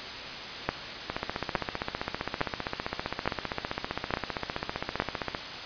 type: two click trains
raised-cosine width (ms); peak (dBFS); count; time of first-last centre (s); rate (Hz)
0.5; -14 / -9; 66 / 6; 1.1-5.348 / 0.69-5; 15.3 / 1.16
effects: white hiss -37 dBFS RMS until 5.65 s + resampled to 11025 Hz